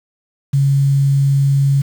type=tone with quantisation; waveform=sine; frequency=138.59 Hz; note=C#3; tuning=in tune; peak=-10 dBFS; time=0.53-1.82 s; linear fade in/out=10 ms; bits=6; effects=none